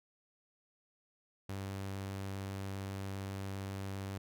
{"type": "tone", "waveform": "sawtooth", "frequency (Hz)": 97.5, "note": "G2", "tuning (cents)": -9, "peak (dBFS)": -35, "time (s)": [1.49, 4.18], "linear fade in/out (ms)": 5, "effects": []}